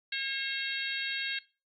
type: harmonic tone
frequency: 541 Hz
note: C#5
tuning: 42 cents flat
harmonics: 3 / 4 / 5 / 6 / 7 / 8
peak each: -37 / -38 / -39 / -40 / -40 / -41 dBFS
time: 0.12-1.39 s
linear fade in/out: 5 ms
effects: noise-tail reverb RT60 0.3 s tail -19 dB re dry + AAC 48 kbps